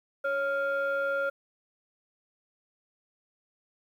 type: tone pair together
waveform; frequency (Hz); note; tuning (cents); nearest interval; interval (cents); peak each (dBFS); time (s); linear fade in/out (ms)
sine; 553.4 / 1396.9; C#5 / F6; -3 / 0; octave + major third; 1603; -27 / -28; 0.24-1.3; 10
effects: tanh soft clip ceiling -22 dBFS + 10-bit